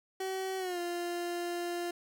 30% pulse tone with pitch glide, 379.7 to 348.2 Hz, F#4 to F4, +45 to -5 cents, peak -31 dBFS, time 0.2-1.91 s, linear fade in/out 5 ms, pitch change -150 cents, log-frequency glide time 0.58-0.79 s, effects none

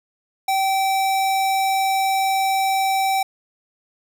square tone, 773 Hz, G5, 24 cents flat, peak -18 dBFS, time 0.48-3.23 s, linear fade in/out 5 ms, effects none

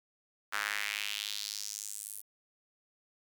sawtooth tone with high-pass filter sweep, 103.6 Hz, G#2, 4 cents flat, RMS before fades -38 dBFS, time 0.52-2.22 s, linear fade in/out 20 ms, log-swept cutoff 1400 to 11000 Hz, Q 2.5, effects none

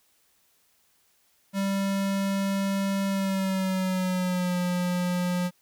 square tone with pitch glide, 196 to 178.7 Hz, G3 to F3, 0 to +40 cents, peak -25 dBFS, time 1.53-5.51 s, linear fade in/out 50 ms, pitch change -160 cents, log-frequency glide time 3.08-4.57 s, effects white hiss -66 dBFS RMS until 5.61 s

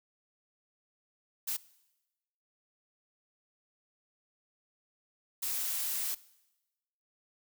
blue noise bursts at uneven times, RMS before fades -34 dBFS, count 2, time 1.47-1.57 / 5.42-6.15 s, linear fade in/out 10 ms, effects noise-tail reverb RT60 1.0 s tail -20 dB re dry

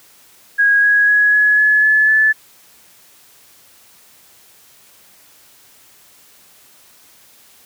sine tone with pitch steps, 1645 / 1660.3 / 1675.7 / 1691.2 / 1707 / 1722.8 / 1738.8 Hz, G#6 / G#6 / G#6 / G#6 / G#6 / A6 / A6, -17 / -1 / +15 / +31 / +47 / -37 / -21 cents, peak -9 dBFS, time 0.58-2.33 s, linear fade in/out 20 ms, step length 250 ms, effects white hiss -48 dBFS RMS until 7.65 s + high-pass 60 Hz 12 dB/octave

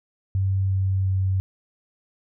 sine tone with pitch steps, 96.2 / 95.59 / 94.99 Hz, G2 / G2 / F#2, -32 / -43 / +46 cents, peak -19 dBFS, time 0.35-1.4 s, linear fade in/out 0 ms, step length 350 ms, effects none

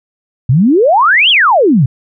sine exponential two-way sweep, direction up then down, 115.5 to 3418 to 115.5 Hz, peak -5 dBFS, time 0.49-1.86 s, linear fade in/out 5 ms, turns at 1.3 s, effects none

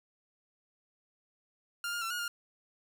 sawtooth tone with pitch steps, 1400 / 1414 / 1349 / 1440 / 1408 Hz, F6 / F6 / E6 / F#6 / F6, +4 / +21 / +40 / -47 / +14 cents, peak -30 dBFS, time 1.84-2.28 s, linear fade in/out 2 ms, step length 88 ms, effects none

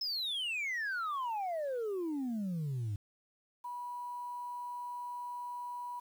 sine exponential sweep, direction down, 5274 to 98 Hz, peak -31 dBFS, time 0.01-2.96 s, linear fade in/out 5 ms
sine tone, 975 Hz, B5, 23 cents flat, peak -38 dBFS, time 3.64-6 s, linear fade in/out 10 ms
effects tanh soft clip ceiling -32 dBFS + 10-bit

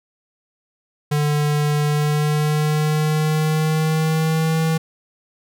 square tone with pitch glide, 148.3 to 160.79 Hz, D3 to E3, +17 to -43 cents, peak -17 dBFS, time 1.11-4.78 s, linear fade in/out 10 ms, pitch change +140 cents, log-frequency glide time 1.87-4.6 s, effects none

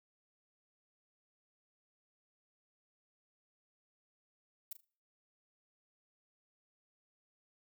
violet noise with echo, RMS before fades -42 dBFS, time 4.71-4.73 s, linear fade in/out 5 ms, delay 39 ms, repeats 3, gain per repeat -12 dB, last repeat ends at 4.847 s, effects noise-tail reverb RT60 0.5 s tail -26 dB re dry

